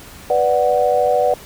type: chord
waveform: sine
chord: B minor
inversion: none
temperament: equal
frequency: 493.9 / 587.3 / 740 Hz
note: B4 / D5 / F#5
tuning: 0 / 0 / 0 cents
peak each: -17 dBFS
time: 0.3-1.34 s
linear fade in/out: 2 ms
effects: pink hiss -39 dBFS RMS until 1.45 s